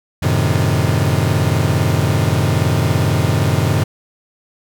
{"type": "chord", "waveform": "40% pulse", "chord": "F# diminished seventh", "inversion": "none", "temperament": "equal with one note detuned", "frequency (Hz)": [92.5, 110, 130.81, 154.58], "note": ["F#2", "A2", "C3", "Eb3"], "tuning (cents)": [0, 0, 0, -11], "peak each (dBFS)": -18, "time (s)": [0.22, 3.84], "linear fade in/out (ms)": 10, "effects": []}